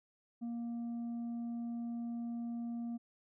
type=tone with tanh clipping; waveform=triangle; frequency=235 Hz; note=A#3; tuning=14 cents sharp; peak=-38 dBFS; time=0.41-2.98 s; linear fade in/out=20 ms; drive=8 dB; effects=none